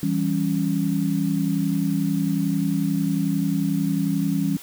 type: chord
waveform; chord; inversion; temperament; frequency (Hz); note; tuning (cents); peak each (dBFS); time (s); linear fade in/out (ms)
sine; C# diminished; first; equal; 164.81 / 196 / 277.2; E3 / G3 / C#4; 0 / 0 / 0; -24 / -24 / -24; 0.03-4.57; 2
effects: white hiss -42 dBFS RMS until 4.62 s